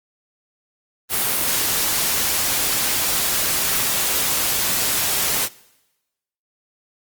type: noise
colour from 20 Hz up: white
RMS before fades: -20 dBFS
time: 1.09-5.49 s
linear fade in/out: 50 ms
effects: noise-tail reverb RT60 1.0 s tail -22 dB re dry + Opus 32 kbps